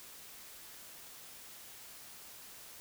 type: silence
effects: white hiss -52 dBFS RMS until 2.8 s